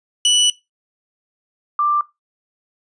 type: tone pair in turn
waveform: sawtooth / sine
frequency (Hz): 2960 / 1181.8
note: F#7 / D6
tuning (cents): 0 / +10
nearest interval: octave + major third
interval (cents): 1590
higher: first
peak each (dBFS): -8 / -14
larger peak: first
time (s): 0.25-0.5 / 1.79-2.01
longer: first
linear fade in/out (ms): 2
effects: noise-tail reverb RT60 0.2 s tail -18 dB re dry + resampled to 22050 Hz